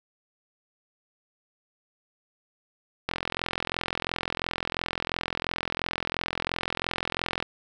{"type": "click train", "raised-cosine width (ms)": 0.3, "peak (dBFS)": -11, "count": 187, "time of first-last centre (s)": [3.09, 7.426], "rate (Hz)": 42.9, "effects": []}